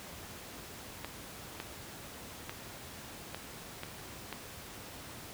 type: clicks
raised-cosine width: 0.3 ms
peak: -22 dBFS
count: 6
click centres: 1.046 / 1.601 / 2.495 / 3.346 / 3.834 / 4.327 s
effects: pink hiss -47 dBFS RMS until 5.33 s + high-pass 60 Hz 12 dB/octave